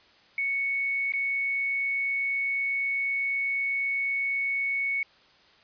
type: tone with dropouts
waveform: sine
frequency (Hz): 2218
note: C#7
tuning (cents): 0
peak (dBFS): -25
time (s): 0.38-5.03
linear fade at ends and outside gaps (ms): 2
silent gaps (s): 1.122-1.136
effects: white hiss -58 dBFS RMS until 5.63 s + resampled to 11025 Hz